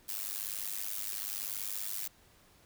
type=noise with amplitude modulation; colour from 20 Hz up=blue; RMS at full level=-34 dBFS; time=0.08-2.08 s; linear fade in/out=10 ms; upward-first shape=sine; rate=101 Hz; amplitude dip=95%; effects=pink hiss -63 dBFS RMS until 2.65 s